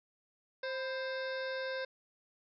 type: harmonic tone with a mistuned harmonic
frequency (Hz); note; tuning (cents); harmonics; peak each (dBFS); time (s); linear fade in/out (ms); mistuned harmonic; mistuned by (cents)
526; C5; +9; 1 / 2 / 3 / 4 / 5 / 7 / 8 / 9 / 10; -37 / -48 / -41 / -50 / -53 / -49 / -55 / -54 / -54; 0.63-1.85; 5; 2; -74
effects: none